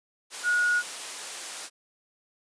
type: tone in noise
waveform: sine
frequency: 1448 Hz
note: F#6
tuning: 38 cents flat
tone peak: -21 dBFS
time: 0.43-0.83 s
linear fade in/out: 50 ms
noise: white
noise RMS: -36 dBFS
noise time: 0.3-1.7 s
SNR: +12 dB
effects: high-pass 400 Hz 12 dB/octave + resampled to 22050 Hz